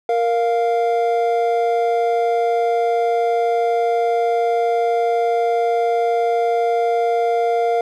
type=tone pair together; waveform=triangle; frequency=466.2 / 697.9 Hz; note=A#4 / F5; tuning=0 / -1 cents; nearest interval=perfect fifth; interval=699 cents; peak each=-16 dBFS; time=0.09-7.81 s; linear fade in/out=2 ms; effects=none